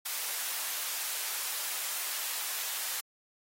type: high-pass noise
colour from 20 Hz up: white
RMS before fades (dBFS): -35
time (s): 0.05-3.01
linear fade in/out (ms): 10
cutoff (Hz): 780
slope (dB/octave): 12
effects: AAC 48 kbps